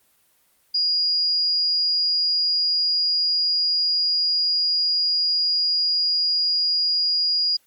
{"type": "tone", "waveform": "sine", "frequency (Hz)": 4866, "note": "D#8", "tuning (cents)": -39, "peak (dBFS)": -18, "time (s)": [0.74, 7.57], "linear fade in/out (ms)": 10, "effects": ["white hiss -62 dBFS RMS until 7.66 s", "Opus 24 kbps"]}